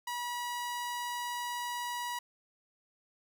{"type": "tone", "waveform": "sawtooth", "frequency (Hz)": 968, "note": "B5", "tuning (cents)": -35, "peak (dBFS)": -31, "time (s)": [0.07, 2.19], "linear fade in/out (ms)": 5, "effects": []}